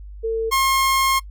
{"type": "tone pair in turn", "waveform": ["sine", "sawtooth"], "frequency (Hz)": [449.5, 1072.2], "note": ["A4", "C6"], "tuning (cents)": [37, 42], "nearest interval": "octave + minor third", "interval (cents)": 1505, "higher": "second", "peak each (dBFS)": [-19, -12], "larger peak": "second", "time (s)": [[0.23, 0.51], [0.51, 1.2]], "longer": "second", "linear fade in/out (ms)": 20, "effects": ["noise-tail reverb RT60 0.1 s tail -23 dB re dry", "added 50 Hz sine -34 dBFS peak until 1.3 s"]}